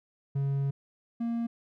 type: tone pair in turn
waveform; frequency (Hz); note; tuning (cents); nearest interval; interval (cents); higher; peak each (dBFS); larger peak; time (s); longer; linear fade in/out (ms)
triangle; 138.5 / 232.9; C#3 / A#3; -1 / -1; major sixth; 900; second; -24 / -26; first; 0.35-0.71 / 1.2-1.47; first; 10
effects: none